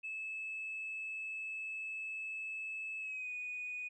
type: tone with pitch glide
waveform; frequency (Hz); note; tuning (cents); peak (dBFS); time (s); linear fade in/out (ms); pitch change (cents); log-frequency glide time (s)
sine; 2606 to 2477; E7 to D#7; -20 to -8; -38; 0.03-3.89; 20; -88; 2.99-3.31
effects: tanh soft clip ceiling -35 dBFS